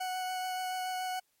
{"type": "tone with vibrato", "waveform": "40% pulse", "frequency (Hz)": 740, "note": "F#5", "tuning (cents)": 0, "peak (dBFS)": -32, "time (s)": [0, 1.2], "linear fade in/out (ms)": 10, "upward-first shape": "sine", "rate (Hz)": 7, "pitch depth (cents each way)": 9, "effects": ["white hiss -74 dBFS RMS until 1.4 s", "MP3 64 kbps"]}